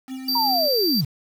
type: tone with tremolo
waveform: triangle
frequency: 261.6 Hz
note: C4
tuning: in tune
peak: -26 dBFS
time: 0.07-0.69 s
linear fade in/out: 50 ms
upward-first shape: sine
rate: 5.1 Hz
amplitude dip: 40%
type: tone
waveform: square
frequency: 4672 Hz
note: D8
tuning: 10 cents flat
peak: -21 dBFS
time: 0.28-1.01 s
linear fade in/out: 5 ms
type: linear sweep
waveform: sine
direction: down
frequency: 969 to 120 Hz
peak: -20 dBFS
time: 0.35-1.05 s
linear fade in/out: 5 ms
effects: 7-bit